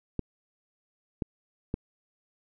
clicks, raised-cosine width 3 ms, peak -16 dBFS, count 3, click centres 0.193 / 1.222 / 1.741 s, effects none

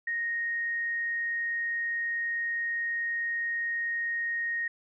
sine tone, 1864.7 Hz, A#6, in tune, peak -28 dBFS, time 0.07-4.68 s, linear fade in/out 5 ms, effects none

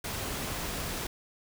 pink noise, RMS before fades -35 dBFS, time 0.04-1.07 s, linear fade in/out 5 ms, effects none

